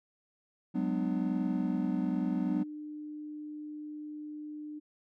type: chord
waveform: triangle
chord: G# half-diminished seventh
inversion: third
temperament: just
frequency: 186.89 / 207.7 / 249.2 / 299 Hz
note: F#3 / G#3 / B3 / D4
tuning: +18 / 0 / +16 / +31 cents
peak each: -31 / -35 / -31 / -33 dBFS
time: 0.74-2.64 s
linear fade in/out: 20 ms
type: tone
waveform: sine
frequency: 300.8 Hz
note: D4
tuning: 42 cents sharp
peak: -39 dBFS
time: 2.47-4.8 s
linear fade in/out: 20 ms
effects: none